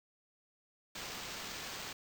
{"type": "noise with sample-and-hold", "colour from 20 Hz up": "white", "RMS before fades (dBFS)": -44, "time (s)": [0.95, 1.93], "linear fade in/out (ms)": 5, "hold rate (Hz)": 11025, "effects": []}